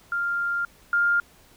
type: tone pair in turn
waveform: sine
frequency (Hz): 1396.9 / 1403.6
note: F6 / F6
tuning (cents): 0 / +8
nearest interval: unison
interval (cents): 8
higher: second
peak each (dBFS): -23 / -18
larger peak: second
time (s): 0.12-0.65 / 0.93-1.2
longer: first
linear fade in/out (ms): 2
effects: pink hiss -55 dBFS RMS until 1.56 s